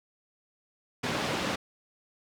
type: band-pass noise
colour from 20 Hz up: pink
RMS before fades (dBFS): -31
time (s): 1.03-1.56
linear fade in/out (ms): 10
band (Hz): 160 to 4500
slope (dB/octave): 12
effects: none